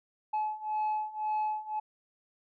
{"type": "beating tone pair", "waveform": "sine", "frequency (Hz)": [855, 856.9], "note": ["A5", "A5"], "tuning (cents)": [-50, -46], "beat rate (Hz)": 1.9, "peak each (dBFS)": [-32, -30], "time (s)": [0.33, 1.8], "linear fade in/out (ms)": 10, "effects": ["tanh soft clip ceiling -26 dBFS"]}